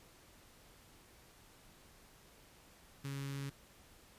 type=tone with notch filter; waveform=sawtooth; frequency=138.59 Hz; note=C#3; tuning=in tune; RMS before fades=-42 dBFS; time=3.04-3.5 s; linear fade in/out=10 ms; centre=670 Hz; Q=0.64; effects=pink hiss -62 dBFS RMS until 4.18 s + resampled to 32000 Hz